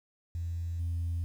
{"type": "tone with level steps", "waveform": "sine", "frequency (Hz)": 84.8, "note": "E2", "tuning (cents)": 50, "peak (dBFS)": [-31, -28], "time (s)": [0.35, 1.24], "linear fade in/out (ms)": 0, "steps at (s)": 0.79, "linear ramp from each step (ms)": 10, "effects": ["tanh soft clip ceiling -27 dBFS", "10-bit"]}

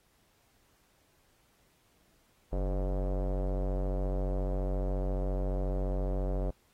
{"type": "tone with low-pass filter", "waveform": "square", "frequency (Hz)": 47.2, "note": "F#1", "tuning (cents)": 35, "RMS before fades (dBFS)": -31, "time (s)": [2.52, 6.51], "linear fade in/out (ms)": 10, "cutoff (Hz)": 580, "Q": 3.2, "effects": ["pink hiss -69 dBFS RMS until 6.73 s", "AAC 48 kbps"]}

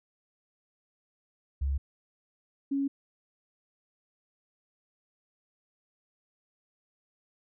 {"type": "tone pair in turn", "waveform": "sine", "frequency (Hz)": [69, 276.9], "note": ["C#2", "C#4"], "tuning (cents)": [-7, -2], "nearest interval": "2 octaves", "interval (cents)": 2405, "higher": "second", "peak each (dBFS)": -26, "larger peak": "neither", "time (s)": [[1.61, 1.78], [2.71, 2.88]], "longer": "neither", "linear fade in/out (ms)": 10, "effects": []}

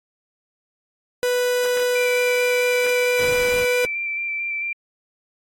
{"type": "tone", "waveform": "45% pulse", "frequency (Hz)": 493.9, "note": "B4", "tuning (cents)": 0, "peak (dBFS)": -18, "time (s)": [1.23, 3.85], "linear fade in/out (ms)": 0}
{"type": "tone with vibrato", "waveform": "sine", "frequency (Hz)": 2349, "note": "D7", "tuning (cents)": 0, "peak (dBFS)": -23, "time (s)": [1.95, 4.73], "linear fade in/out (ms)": 5, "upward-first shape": "square", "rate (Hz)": 4.5, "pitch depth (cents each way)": 14}
{"type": "noise", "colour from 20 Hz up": "pink", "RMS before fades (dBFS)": -34, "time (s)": [3.19, 3.65], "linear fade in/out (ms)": 5}
{"effects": ["AAC 48 kbps"]}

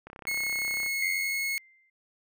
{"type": "click train", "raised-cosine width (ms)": 0.5, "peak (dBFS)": -28, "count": 27, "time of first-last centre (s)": [0.07, 0.863], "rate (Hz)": 32.8}
{"type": "tone", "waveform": "40% pulse", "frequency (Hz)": 2178, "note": "C#7", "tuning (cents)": -31, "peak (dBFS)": -27, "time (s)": [0.27, 1.58], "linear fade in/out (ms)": 0}
{"type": "tone with exponential decay", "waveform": "sine", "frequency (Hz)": 2087, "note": "C7", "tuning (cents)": -5, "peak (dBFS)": -26, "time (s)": [1.02, 1.9], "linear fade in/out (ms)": 5, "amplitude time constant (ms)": 190}
{"effects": []}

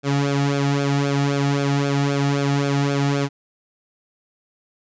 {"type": "tone with flanger", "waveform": "sawtooth", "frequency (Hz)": 140.8, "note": "C#3", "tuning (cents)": 27, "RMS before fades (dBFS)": -20, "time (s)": [0.03, 3.29], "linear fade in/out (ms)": 50, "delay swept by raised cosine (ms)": [1, 1.99], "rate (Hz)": 3.8, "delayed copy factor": -0.75, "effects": ["resampled to 16000 Hz"]}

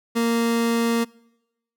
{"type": "tone", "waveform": "30% pulse", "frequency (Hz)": 231.9, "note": "A#3", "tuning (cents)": -9, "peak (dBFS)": -16, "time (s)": [0.15, 1.05], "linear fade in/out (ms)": 20, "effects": ["noise-tail reverb RT60 0.9 s tail -25 dB re dry"]}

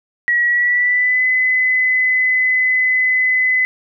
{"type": "tone with pitch glide", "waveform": "sine", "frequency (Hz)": [1918, 2019], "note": ["A#6", "B6"], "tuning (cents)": [49, 38], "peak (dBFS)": -12, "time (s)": [0.28, 3.65], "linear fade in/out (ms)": 0, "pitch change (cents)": 89, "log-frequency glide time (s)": [0.46, 1.25], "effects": []}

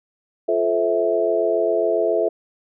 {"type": "chord", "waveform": "sine", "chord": "F major seventh", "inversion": "none", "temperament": "just", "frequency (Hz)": [349.2, 436.5, 523.8, 654.8], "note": ["F4", "A4", "C5", "E5"], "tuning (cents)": [0, -14, 2, -12], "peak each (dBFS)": [-24, -21, -26, -20], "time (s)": [0.48, 2.29], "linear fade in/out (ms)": 10, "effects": []}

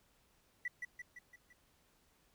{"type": "tone with echo", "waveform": "triangle", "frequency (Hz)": 1962, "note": "B6", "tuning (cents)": -12, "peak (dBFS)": -32, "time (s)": [0.65, 0.68], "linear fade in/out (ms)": 5, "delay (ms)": 170, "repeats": 5, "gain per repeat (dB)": -5, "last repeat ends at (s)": 1.53, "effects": ["tanh soft clip ceiling -34 dBFS", "pink hiss -72 dBFS RMS until 2.34 s"]}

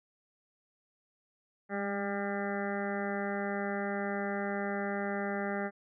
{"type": "harmonic tone with a mistuned harmonic", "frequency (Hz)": 200.1, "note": "G3", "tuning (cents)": 36, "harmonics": [1, 2, 3, 4, 6, 7, 8, 9, 10], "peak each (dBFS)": [-36, -38, -39, -40, -46, -44, -44, -44, -45], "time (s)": [1.69, 5.71], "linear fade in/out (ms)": 50, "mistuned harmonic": 1, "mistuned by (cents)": 18, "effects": []}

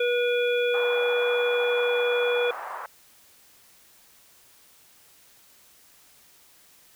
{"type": "harmonic tone", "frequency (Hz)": 485.2, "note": "B4", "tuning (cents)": -31, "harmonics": [1, 3, 5, 7], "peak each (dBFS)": [-22, -31, -31, -34], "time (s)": [0, 2.51], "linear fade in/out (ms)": 5}
{"type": "band-pass noise", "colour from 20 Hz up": "white", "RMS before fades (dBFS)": -36, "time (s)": [0.74, 2.86], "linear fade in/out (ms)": 0, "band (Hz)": [650, 1300], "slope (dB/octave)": 24}
{"effects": ["white hiss -56 dBFS RMS until 6.95 s"]}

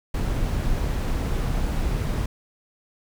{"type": "noise", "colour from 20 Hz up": "brown", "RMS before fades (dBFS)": -24, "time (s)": [0.14, 2.26], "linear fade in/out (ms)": 5, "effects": []}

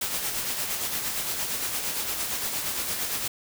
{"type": "noise with tremolo", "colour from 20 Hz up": "white", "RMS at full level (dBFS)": -28, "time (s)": [0.01, 3.28], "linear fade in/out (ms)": 5, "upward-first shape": "sine", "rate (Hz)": 8.7, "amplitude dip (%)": 40, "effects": []}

